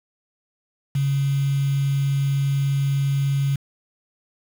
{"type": "tone with quantisation", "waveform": "sine", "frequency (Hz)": 138.59, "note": "C#3", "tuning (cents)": 0, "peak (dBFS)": -18, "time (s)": [0.95, 3.56], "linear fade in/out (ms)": 5, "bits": 6, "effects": []}